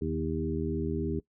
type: harmonic tone with a mistuned harmonic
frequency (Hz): 79.9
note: D#2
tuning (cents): +47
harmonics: 1 / 2 / 3 / 4 / 5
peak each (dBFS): -35 / -35 / -35 / -35 / -35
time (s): 0.01-1.2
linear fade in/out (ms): 10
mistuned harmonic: 2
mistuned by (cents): -37
effects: noise-tail reverb RT60 0.1 s tail -20 dB re dry